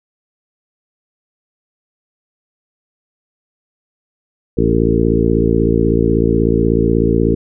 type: harmonic tone with a mistuned harmonic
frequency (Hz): 56.3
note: A1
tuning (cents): +40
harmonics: 1 / 2 / 3 / 4 / 5 / 6 / 7 / 8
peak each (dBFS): -19 / -19 / -19 / -19 / -19 / -19 / -19 / -19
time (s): 4.57-7.35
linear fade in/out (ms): 10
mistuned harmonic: 8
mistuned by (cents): +16
effects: none